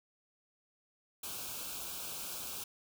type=band-stop noise; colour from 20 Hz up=white; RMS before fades=-42 dBFS; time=1.23-2.64 s; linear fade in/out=5 ms; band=1600 to 2300 Hz; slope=96 dB/octave; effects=none